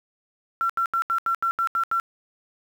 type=tone bursts; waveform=sine; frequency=1356 Hz; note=E6; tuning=49 cents sharp; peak=-20 dBFS; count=9; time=0.61-1.999 s; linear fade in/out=0 ms; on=85 ms; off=78 ms; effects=8-bit